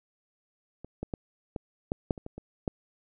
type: clicks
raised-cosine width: 2 ms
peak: -28 / -20 / -19 / -20 / -15 / -12 / -28 / -25 / -27 / -15 dBFS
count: 10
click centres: 0.846 / 1.03 / 1.138 / 1.562 / 1.919 / 2.108 / 2.178 / 2.264 / 2.38 / 2.678 s
effects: none